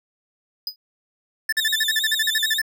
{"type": "tone with exponential decay", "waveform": "square", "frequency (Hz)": 4978, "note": "D#8", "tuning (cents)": 0, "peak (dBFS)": -21, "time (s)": [0.67, 0.76], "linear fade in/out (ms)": 2, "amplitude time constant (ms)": 19}
{"type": "tone bursts", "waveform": "square", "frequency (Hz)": 1760, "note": "A6", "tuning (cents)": 0, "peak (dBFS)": -19, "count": 15, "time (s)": [1.49, 2.617], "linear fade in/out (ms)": 5, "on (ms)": 35, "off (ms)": 43}
{"type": "tone with vibrato", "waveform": "40% pulse", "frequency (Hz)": 3647, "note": "A#7", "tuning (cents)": -39, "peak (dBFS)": -21, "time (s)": [1.57, 2.59], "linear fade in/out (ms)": 10, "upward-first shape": "sine", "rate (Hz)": 9.1, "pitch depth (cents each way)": 75}
{"effects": []}